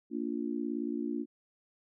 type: chord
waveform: sine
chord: Bb major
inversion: none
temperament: just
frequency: 233.1 / 291.4 / 349.6 Hz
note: Bb3 / D4 / F4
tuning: 0 / -13 / +2 cents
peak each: -36 / -35 / -38 dBFS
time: 0.1-1.26 s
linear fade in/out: 50 ms
effects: none